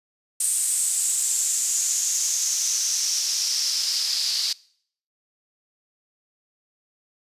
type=noise with band-pass filter sweep; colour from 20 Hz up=white; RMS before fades=-24 dBFS; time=0.4-4.53 s; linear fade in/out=5 ms; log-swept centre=8700 to 4600 Hz; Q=5.1; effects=noise-tail reverb RT60 0.6 s tail -23 dB re dry + resampled to 32000 Hz